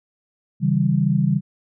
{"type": "chord", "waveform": "sine", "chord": "C# diminished", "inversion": "none", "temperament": "equal with one note detuned", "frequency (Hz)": [138.59, 161.98, 196], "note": ["C#3", "E3", "G3"], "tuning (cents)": [0, -30, 0], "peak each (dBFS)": -20, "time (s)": [0.6, 1.41], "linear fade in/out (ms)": 50, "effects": []}